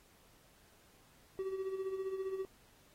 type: tone with tremolo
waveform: triangle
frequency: 382.6 Hz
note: G4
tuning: 42 cents flat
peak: -32 dBFS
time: 1.39-2.45 s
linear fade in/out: 0 ms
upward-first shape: sine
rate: 15 Hz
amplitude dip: 60%
effects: pink hiss -66 dBFS RMS until 2.94 s + AAC 48 kbps